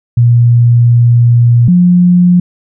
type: tone pair in turn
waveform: sine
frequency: 119.3 / 177.92 Hz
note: A#2 / F3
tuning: +41 / +32 cents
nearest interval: perfect fifth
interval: 691 cents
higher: second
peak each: -3 dBFS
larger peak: neither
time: 0.17-1.68 / 1.68-2.4 s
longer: first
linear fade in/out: 5 ms
effects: none